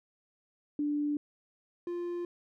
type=tone pair in turn; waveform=sine / triangle; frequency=293.7 / 348.8 Hz; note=D4 / F4; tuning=0 / -2 cents; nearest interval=minor third; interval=298 cents; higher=second; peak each=-28 / -31 dBFS; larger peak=first; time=0.79-1.17 / 1.87-2.25 s; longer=neither; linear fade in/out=2 ms; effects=none